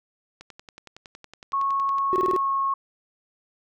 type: click train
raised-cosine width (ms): 0.2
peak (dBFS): -25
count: 18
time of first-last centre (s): 0.41-1.984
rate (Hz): 10.8
type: tone with pitch glide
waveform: sine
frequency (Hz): 1099 to 1091.4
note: C#6 to C#6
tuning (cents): -15 to -27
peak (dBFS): -21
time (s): 1.53-2.74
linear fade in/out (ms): 5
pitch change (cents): -12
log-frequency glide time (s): 2.1-2.6
type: tone bursts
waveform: triangle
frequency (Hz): 370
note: F#4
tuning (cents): 0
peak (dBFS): -19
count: 5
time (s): 2.13-2.363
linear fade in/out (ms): 0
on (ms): 29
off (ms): 22
effects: none